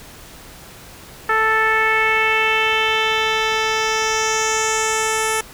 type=tone with low-pass filter sweep; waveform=10% pulse; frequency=440 Hz; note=A4; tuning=in tune; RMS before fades=-18 dBFS; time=1.29-5.41 s; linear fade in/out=5 ms; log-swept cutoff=1600 to 9900 Hz; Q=2.8; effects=pink hiss -40 dBFS RMS until 5.53 s